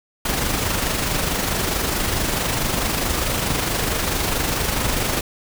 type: noise with amplitude modulation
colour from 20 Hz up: pink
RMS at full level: -20 dBFS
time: 0.25-5.21 s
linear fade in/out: 5 ms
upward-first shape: sine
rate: 24.6 Hz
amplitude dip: 40%
effects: none